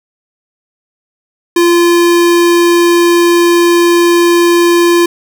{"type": "tone", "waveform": "square", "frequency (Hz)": 344.8, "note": "F4", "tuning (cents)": -22, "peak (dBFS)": -6, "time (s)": [1.56, 5.06], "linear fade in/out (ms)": 5, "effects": []}